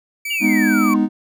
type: tone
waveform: 45% pulse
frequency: 2300 Hz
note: D7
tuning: 37 cents flat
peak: -23 dBFS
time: 0.25-0.94 s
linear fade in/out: 5 ms
type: exponential sweep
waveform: sine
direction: down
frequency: 2924 to 1046.5 Hz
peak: -20 dBFS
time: 0.3-0.96 s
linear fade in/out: 10 ms
type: chord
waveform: triangle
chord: G# minor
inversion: none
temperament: equal with one note detuned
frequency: 207.7 / 249.1 / 311.1 Hz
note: G#3 / B3 / D#4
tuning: 0 / +15 / 0 cents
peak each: -16 dBFS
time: 0.4-1.09 s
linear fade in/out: 50 ms
effects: none